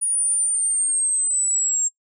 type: exponential sweep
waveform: sine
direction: down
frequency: 9660 to 7459 Hz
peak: -18 dBFS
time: 0.01-1.89 s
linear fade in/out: 20 ms
effects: noise-tail reverb RT60 0.1 s tail -21 dB re dry